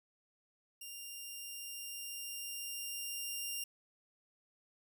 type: tone with level ramp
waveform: 10% pulse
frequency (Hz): 2794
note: F7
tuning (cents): 0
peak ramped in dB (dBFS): -37 to -29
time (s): 0.81-3.64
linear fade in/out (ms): 5
effects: none